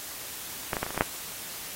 clicks, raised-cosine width 0.5 ms, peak -13 / -15 / -13 / -20 / -20 / -24 / -13 / -6 dBFS, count 8, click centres 0.732 / 0.768 / 0.83 / 0.865 / 0.906 / 0.946 / 0.977 / 1.009 s, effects white hiss -39 dBFS RMS until 1.75 s + AAC 48 kbps

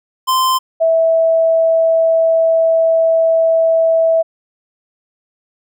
square / sine tone pair in turn, 1038 / 653.9 Hz, C6 / E5, -14 / -14 cents, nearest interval minor sixth, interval 800 cents, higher first, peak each -12 / -9 dBFS, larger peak second, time 0.27-0.59 / 0.8-4.23 s, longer second, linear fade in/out 20 ms, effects none

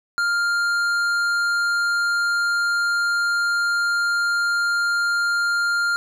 triangle tone with tanh clipping, 1400 Hz, F6, 4 cents sharp, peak -20 dBFS, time 0.18-5.96 s, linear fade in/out 0 ms, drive 15 dB, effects none

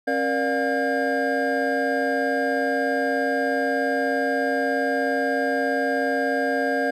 triangle tone cluster, 272.1 / 473.2 / 590 / 710 / 1612 Hz, C#4 / A#4 / D5 / F5 / G6, -32 / +26 / +8 / +28 / +48 cents, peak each -25 dBFS, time 0.07-6.91 s, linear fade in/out 10 ms, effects none

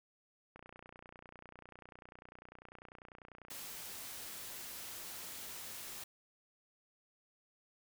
click train, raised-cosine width 0.5 ms, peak -37 dBFS, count 90, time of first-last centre 0.56-3.517 s, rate 30.1 Hz
white noise, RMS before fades -47 dBFS, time 3.5-6.04 s, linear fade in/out 5 ms
effects none

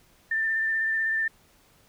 sine tone with vibrato, 1786 Hz, A6, 25 cents sharp, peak -23 dBFS, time 0.31-1.28 s, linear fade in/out 5 ms, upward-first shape triangle, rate 16 Hz, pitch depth 20 cents each way, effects pink hiss -60 dBFS RMS until 1.88 s

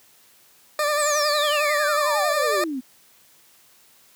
20% pulse tone with vibrato, 594 Hz, D5, 20 cents sharp, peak -15 dBFS, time 0.79-2.64 s, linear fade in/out 2 ms, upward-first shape sine, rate 11 Hz, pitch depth 42 cents each way
sine exponential sweep, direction down, 8520 to 244.1 Hz, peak -25 dBFS, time 0.98-2.81 s, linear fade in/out 20 ms
effects white hiss -55 dBFS RMS until 4.15 s + high-pass 80 Hz 12 dB/octave

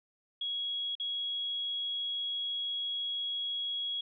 sine tone with dropouts, 3322 Hz, G#7, in tune, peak -32 dBFS, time 0.41-4.01 s, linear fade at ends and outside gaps 5 ms, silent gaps 0.953-0.998 s, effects none

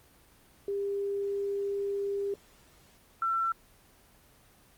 sine tone pair in turn, 400 / 1345.4 Hz, G4 / E6, +35 / +35 cents, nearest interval octave + major sixth, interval 2100 cents, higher second, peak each -29 / -26 dBFS, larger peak second, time 0.68-2.34 / 3.22-3.52 s, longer first, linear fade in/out 2 ms, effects pink hiss -60 dBFS RMS until 4.77 s + Opus 24 kbps

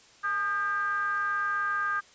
triangle ring-modulated tone, 186.2 Hz, F#3, 11 cents sharp, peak -21 dBFS, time 0.23-2.01 s, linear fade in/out 20 ms, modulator 1410 Hz, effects white hiss -56 dBFS RMS until 2.14 s + resampled to 16000 Hz

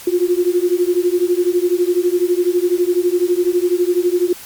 sine beating tone pair, 349.4 / 361.4 Hz, F4 / F#4, +1 / -41 cents, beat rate 12 Hz, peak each -16 dBFS, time 0.07-4.33 s, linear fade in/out 5 ms, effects white hiss -36 dBFS RMS until 4.45 s + Opus 48 kbps

